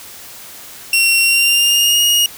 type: tone with pitch glide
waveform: sawtooth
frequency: 2734 to 2870 Hz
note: F7 to F7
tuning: -37 to +47 cents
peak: -7 dBFS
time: 0.93-2.26 s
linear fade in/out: 2 ms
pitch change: +84 cents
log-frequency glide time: 1.21-2.03 s
effects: white hiss -35 dBFS RMS until 2.37 s